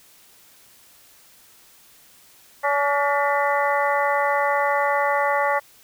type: harmonic tone with a mistuned harmonic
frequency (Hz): 284.8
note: C#4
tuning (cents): +47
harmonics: 2 / 3 / 4 / 5 / 6 / 7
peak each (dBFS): -23 / -23 / -25 / -29 / -29 / -27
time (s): 2.63-5.6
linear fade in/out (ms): 20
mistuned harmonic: 6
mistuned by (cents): +87
effects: white hiss -52 dBFS RMS until 5.83 s